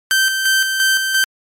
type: tone with tremolo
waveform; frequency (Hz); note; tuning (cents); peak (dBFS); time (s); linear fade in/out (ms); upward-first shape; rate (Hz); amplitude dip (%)
sawtooth; 1555; G6; -14; -8; 0.11-1.24; 0; square; 2.9; 45
effects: MP3 64 kbps